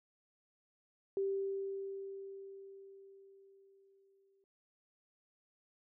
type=tone with exponential decay; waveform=sine; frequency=391.2 Hz; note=G4; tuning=4 cents flat; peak=-31 dBFS; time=1.17-4.44 s; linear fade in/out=1 ms; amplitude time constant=710 ms; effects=none